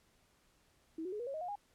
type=tone with pitch steps; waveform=sine; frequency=322.6 / 368.4 / 420.8 / 480.6 / 548.9 / 626.8 / 715.9 / 817.6 Hz; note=E4 / F#4 / G#4 / B4 / C#5 / D#5 / F5 / G#5; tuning=-37 / -7 / +23 / -47 / -17 / +13 / +43 / -27 cents; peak=-38 dBFS; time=0.98-1.556 s; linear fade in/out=5 ms; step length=72 ms; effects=pink hiss -71 dBFS RMS until 1.74 s + low-pass 12000 Hz 12 dB/octave